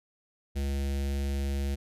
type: tone with notch filter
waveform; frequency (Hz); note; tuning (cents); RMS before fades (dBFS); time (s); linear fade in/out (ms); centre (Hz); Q
square; 69.3; C#2; 0; -30; 0.55-1.76; 20; 1100; 0.84
effects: resampled to 32000 Hz